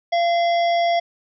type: harmonic tone with a mistuned harmonic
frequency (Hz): 686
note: F5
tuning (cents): -31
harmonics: 1 / 3 / 5 / 7 / 8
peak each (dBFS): -16 / -28 / -31 / -39 / -37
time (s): 0.12-1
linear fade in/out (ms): 10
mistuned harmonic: 5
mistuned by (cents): -48
effects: none